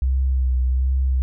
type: tone with vibrato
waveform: sine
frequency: 64.5 Hz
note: C2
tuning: 24 cents flat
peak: -16 dBFS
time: 0.02-1.22 s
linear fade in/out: 0 ms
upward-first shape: sine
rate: 1.3 Hz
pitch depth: 37 cents each way
effects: none